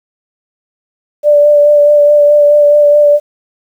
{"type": "tone with vibrato", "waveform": "sine", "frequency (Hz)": 587.3, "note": "D5", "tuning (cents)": 0, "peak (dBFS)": -3, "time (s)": [1.23, 3.2], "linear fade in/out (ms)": 50, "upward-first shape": "sine", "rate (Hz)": 4.7, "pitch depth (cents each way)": 17, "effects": ["7-bit"]}